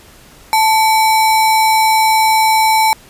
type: tone with sample-and-hold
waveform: sine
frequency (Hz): 880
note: A5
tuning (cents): 0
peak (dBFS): -8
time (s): 0.53-2.93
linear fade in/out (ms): 0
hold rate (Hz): 3150
effects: pink hiss -42 dBFS RMS until 3.09 s + resampled to 32000 Hz